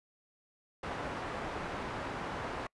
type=low-pass noise; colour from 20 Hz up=white; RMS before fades=-39 dBFS; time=0.83-2.67 s; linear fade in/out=5 ms; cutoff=1200 Hz; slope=12 dB/octave; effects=noise-tail reverb RT60 0.1 s tail -26 dB re dry + resampled to 24000 Hz